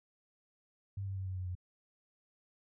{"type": "tone with pitch steps", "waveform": "sine", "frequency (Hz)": [98.5, 96.81, 95.14, 93.51, 91.9, 90.32], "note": ["G2", "G2", "F#2", "F#2", "F#2", "F#2"], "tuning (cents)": [9, -21, 49, 19, -11, -41], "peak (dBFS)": -36, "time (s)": [0.97, 1.552], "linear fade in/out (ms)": 5, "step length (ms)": 97, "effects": []}